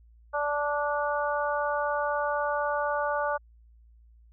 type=harmonic tone; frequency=292 Hz; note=D4; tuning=10 cents flat; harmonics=2 / 3 / 4 / 5; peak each=-29 / -31 / -32 / -33 dBFS; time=0.33-3.38 s; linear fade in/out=20 ms; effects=added 57 Hz sine -53 dBFS peak until 4.32 s